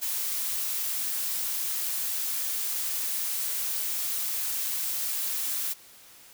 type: noise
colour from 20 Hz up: blue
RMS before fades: -30 dBFS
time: 0.01-5.74 s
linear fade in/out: 20 ms
effects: white hiss -52 dBFS RMS until 6.33 s